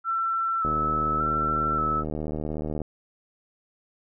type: tone with vibrato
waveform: sine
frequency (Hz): 1324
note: E6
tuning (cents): +7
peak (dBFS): -23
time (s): 0.04-2.04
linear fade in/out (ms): 50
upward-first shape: square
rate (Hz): 0.86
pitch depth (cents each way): 25
type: click train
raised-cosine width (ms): 2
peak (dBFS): -18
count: 167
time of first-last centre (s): 0.65-2.817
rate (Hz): 76.6
effects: none